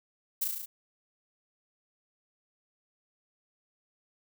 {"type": "noise with echo", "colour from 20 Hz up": "violet", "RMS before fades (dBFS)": -29, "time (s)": [0.41, 0.45], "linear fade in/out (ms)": 10, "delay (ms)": 35, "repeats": 6, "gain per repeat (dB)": -2, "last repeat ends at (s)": 0.66, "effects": []}